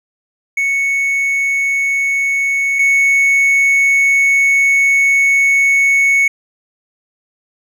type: tone pair in turn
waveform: triangle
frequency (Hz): 2214 / 2214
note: C#7 / C#7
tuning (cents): -3 / -3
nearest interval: unison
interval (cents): 0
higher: neither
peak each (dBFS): -11 / -7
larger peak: second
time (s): 0.57-2.79 / 2.79-6.28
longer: second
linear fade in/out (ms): 5
effects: none